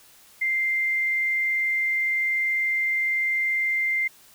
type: tone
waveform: sine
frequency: 2093 Hz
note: C7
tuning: in tune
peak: -21 dBFS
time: 0.41-4.08 s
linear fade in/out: 10 ms
effects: white hiss -53 dBFS RMS until 4.34 s